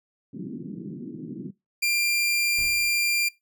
pink band-pass noise, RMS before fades -36 dBFS, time 0.33-1.51 s, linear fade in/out 10 ms, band 150 to 340 Hz, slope 48 dB/octave
sawtooth tone, 2384 Hz, D7, 25 cents sharp, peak -18 dBFS, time 1.82-3.29 s, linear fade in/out 10 ms
brown noise with exponential decay, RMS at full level -36 dBFS, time 2.58-3.23 s, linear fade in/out 2 ms, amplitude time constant 140 ms
effects noise-tail reverb RT60 0.2 s tail -21 dB re dry

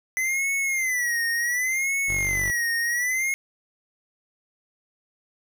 square tone with vibrato, 2021 Hz, B6, 39 cents sharp, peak -23 dBFS, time 0.17-3.34 s, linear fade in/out 0 ms, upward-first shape sine, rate 0.68 Hz, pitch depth 150 cents each way
20% pulse tone, 48 Hz, G1, 36 cents flat, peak -26 dBFS, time 2.08-2.51 s, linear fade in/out 10 ms
effects none

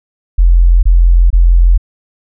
sine tone bursts, 43.2 Hz, F1, 18 cents flat, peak -3 dBFS, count 3, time 0.38-1.778 s, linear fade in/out 10 ms, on 450 ms, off 24 ms, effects none

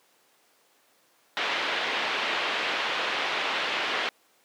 white low-pass noise, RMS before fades -28 dBFS, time 1.37-4.09 s, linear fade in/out 0 ms, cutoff 3300 Hz, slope 24 dB/octave, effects pink hiss -63 dBFS RMS until 4.44 s + high-pass 400 Hz 12 dB/octave

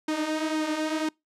sawtooth tone with flanger, 311.1 Hz, D#4, in tune, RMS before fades -28 dBFS, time 0.08-1.09 s, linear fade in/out 5 ms, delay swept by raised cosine 1.7 to 7.4 ms, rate 2 Hz, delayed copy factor -0.55, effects noise-tail reverb RT60 0.2 s tail -26 dB re dry + low-pass 8000 Hz 12 dB/octave

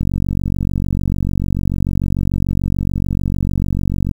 click train, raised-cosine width 5 ms, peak -6 dBFS, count 193, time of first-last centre 0.01-4.113 s, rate 46.8 Hz, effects 7-bit

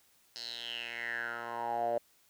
10% pulse tone with band-pass filter sweep, 117.9 Hz, A#2, 20 cents sharp, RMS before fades -37 dBFS, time 0.36-1.98 s, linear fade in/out 0 ms, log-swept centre 4800 to 590 Hz, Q 7.1, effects white hiss -67 dBFS RMS until 2.29 s

